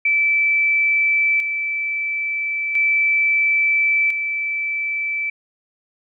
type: tone with tremolo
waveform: sine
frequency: 2319 Hz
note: D7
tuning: 22 cents flat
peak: -14 dBFS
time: 0.05-5.3 s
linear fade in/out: 5 ms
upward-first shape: square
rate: 0.37 Hz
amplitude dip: 50%
effects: none